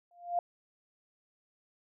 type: tone with exponential growth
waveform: sine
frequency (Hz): 698.5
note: F5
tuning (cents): 0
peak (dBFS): -24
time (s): 0.11-0.39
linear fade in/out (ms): 2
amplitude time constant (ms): 60
effects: none